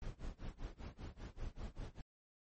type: noise with tremolo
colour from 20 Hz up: brown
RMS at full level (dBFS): -44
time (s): 0.02-2.01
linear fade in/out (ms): 2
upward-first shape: sine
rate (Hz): 5.1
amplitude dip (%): 95
effects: MP3 32 kbps